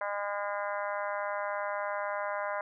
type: harmonic tone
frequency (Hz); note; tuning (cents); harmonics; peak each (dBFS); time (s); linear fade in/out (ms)
203.3; G#3; -37; 3 / 4 / 5 / 6 / 7 / 8 / 9 / 10; -35 / -40 / -37 / -43 / -41 / -42 / -48 / -46; 0.01-2.61; 2
effects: none